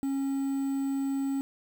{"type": "tone with quantisation", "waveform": "triangle", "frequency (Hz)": 273.3, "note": "C#4", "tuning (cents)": -24, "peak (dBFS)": -25, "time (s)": [0.03, 1.41], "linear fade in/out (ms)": 0, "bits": 8, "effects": []}